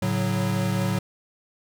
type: chord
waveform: square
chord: F# minor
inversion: first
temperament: equal with one note detuned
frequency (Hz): 110 / 141.1 / 185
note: A2 / C#3 / F#3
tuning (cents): 0 / +31 / 0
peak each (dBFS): -27 / -30 / -26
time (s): 0.02-0.99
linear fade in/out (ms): 5
effects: none

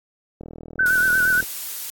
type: click train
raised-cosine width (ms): 2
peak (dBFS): -23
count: 42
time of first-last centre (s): 0.41-1.427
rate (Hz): 40.3
type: tone with vibrato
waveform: sine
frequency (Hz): 1499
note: F#6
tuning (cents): +22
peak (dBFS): -15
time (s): 0.79-1.41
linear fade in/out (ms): 5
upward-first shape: sine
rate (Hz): 8.5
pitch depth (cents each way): 50
type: noise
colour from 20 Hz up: blue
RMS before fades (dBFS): -30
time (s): 0.86-1.9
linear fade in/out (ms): 0
effects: AAC 64 kbps

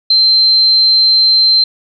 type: tone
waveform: sine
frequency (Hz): 4120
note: C8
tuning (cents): -28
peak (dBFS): -6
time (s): 0.1-1.64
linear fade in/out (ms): 5
effects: none

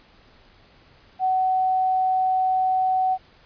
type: tone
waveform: sine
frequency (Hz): 750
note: F#5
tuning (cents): +23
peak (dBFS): -18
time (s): 1.19-3.18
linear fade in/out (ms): 50
effects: pink hiss -54 dBFS RMS until 3.45 s + resampled to 11025 Hz

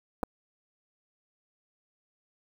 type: clicks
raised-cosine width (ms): 1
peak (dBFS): -16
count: 2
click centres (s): 0.231 / 0.235
effects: 7-bit

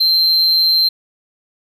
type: tone with amplitude modulation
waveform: triangle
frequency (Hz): 4128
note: C8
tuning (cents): -24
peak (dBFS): -7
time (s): 0-0.89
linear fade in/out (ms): 10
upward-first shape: sine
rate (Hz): 167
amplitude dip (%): 50
effects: none

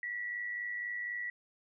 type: tone with amplitude modulation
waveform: sine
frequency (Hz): 1941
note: B6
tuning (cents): -31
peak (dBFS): -33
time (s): 0.03-1.3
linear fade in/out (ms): 2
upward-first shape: sine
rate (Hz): 104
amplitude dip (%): 50
effects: none

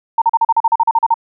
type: tone bursts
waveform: sine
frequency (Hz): 914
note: A#5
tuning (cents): -34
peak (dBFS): -8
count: 13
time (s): 0.18-1.142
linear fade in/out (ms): 5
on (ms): 38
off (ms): 39
effects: none

